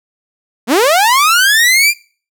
sawtooth linear sweep, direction up, 203.7 to 2434 Hz, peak -4 dBFS, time 0.67-1.94 s, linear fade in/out 50 ms, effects noise-tail reverb RT60 0.4 s tail -22 dB re dry

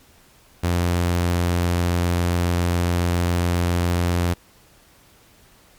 sawtooth tone, 87.31 Hz, F2, in tune, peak -14 dBFS, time 0.63-4.34 s, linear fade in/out 10 ms, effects pink hiss -53 dBFS RMS until 5.78 s + MP3 96 kbps

